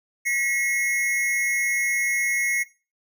square tone pair together, 1933.3 / 2170 Hz, B6 / C#7, -37 / -37 cents, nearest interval major second, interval 200 cents, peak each -28 / -23 dBFS, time 0.25-2.64 s, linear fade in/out 20 ms, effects noise-tail reverb RT60 0.3 s tail -17 dB re dry

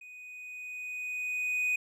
triangle tone with level ramp, 2489 Hz, D#7, in tune, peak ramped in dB -45 to -24 dBFS, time 0.01-1.76 s, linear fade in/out 5 ms, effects none

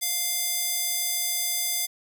square tone with high-pass filter, 698.5 Hz, F5, in tune, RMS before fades -27 dBFS, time 0.01-1.87 s, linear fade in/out 20 ms, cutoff 5500 Hz, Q 0.5, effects none

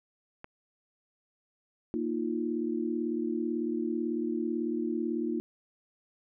click, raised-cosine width 0.5 ms, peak -27 dBFS, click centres 0.444 s
sine chord, Bb suspended fourth, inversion none, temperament equal, 233.1 / 311.1 / 349.2 Hz, Bb3 / Eb4 / F4, 0 / 0 / 0 cents, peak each -33 dBFS, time 1.94-5.4 s, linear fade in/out 0 ms
effects none

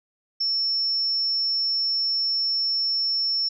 sine tone, 5400 Hz, E8, 41 cents sharp, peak -21 dBFS, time 0.4-3.49 s, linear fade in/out 10 ms, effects none

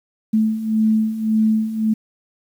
sine beating tone pair, 217.3 / 219.1 Hz, A3 / A3, -21 / -7 cents, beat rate 1.8 Hz, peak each -21 / -16 dBFS, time 0.33-1.94 s, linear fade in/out 10 ms, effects 8-bit

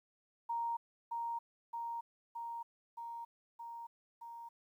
sine tone with echo, 932.3 Hz, A#5, in tune, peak -34 dBFS, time 0.49-0.77 s, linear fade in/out 10 ms, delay 620 ms, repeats 6, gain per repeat -2 dB, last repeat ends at 4.49 s, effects 12-bit

